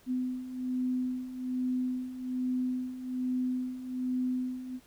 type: beating tone pair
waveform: sine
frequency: 252.6 / 253.8 Hz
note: B3 / B3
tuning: +39 / +47 cents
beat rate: 1.2 Hz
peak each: -36 / -31 dBFS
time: 0.06-4.8 s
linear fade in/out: 50 ms
effects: pink hiss -61 dBFS RMS until 4.86 s